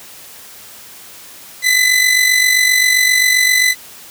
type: tone with amplitude modulation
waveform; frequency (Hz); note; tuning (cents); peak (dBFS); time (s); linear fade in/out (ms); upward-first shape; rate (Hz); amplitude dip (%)
sawtooth; 2008; B6; +28; -4; 1.62-3.75; 50; sine; 47.6; 55
effects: white hiss -37 dBFS RMS until 4.1 s + high-pass 60 Hz 12 dB/octave